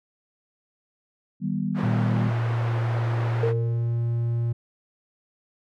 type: chord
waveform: sine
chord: Eb augmented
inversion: none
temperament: just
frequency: 155.56 / 194.45 / 243.1 Hz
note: Eb3 / G3 / B3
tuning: 0 / -14 / -27 cents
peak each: -29 / -26 / -30 dBFS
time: 1.4-2.32 s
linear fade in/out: 50 ms
type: band-pass noise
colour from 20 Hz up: pink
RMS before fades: -35 dBFS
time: 1.74-3.54 s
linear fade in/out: 50 ms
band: 430 to 1500 Hz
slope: 12 dB/octave
type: tone with pitch glide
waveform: triangle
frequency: 116.3 to 117.52 Hz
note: A#2 to A#2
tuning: -4 to +14 cents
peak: -20 dBFS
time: 1.83-4.53 s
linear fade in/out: 10 ms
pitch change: +18 cents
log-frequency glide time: 3.31-3.55 s
type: tone with exponential decay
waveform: sine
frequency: 459.7 Hz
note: A#4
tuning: 24 cents flat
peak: -19 dBFS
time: 3.43-3.99 s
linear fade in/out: 2 ms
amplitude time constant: 120 ms
effects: none